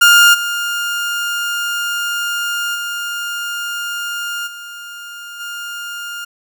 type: tone with level steps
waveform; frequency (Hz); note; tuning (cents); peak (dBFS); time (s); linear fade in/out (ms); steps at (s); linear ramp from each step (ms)
30% pulse; 1409; F6; +15; -3 / -15 / -18 / -27 / -22; 0.01-6.25; 10; 0.33 / 2.74 / 4.46 / 5.39; 20
effects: none